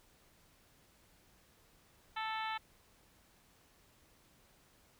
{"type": "harmonic tone", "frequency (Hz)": 440, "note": "A4", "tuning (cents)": 0, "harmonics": [2, 3, 4, 5, 6, 7, 8, 9], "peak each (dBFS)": [-39, -43, -45, -47, -49, -50, -51, -52], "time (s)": [2.16, 2.58], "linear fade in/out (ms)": 10, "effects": ["pink hiss -67 dBFS RMS until 4.99 s"]}